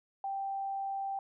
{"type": "tone", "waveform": "sine", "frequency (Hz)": 784, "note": "G5", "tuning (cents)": 0, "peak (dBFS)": -33, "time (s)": [0.24, 1.19], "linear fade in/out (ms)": 2, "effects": []}